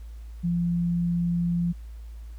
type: tone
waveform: sine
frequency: 172.5 Hz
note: F3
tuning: 21 cents flat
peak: -22 dBFS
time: 0.43-1.73 s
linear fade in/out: 20 ms
effects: added 56 Hz sine -37 dBFS peak until 2.38 s + pink hiss -61 dBFS RMS until 2.38 s